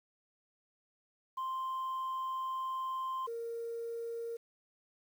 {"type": "tone pair in turn", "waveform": "sine", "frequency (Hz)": [1046.5, 464.1], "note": ["C6", "A#4"], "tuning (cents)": [0, -8], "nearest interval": "octave + major second", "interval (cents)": 1408, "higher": "first", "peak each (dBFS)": [-32, -36], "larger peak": "first", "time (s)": [[1.37, 3.27], [3.27, 4.37]], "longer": "first", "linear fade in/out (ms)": 10, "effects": ["tanh soft clip ceiling -33 dBFS", "10-bit"]}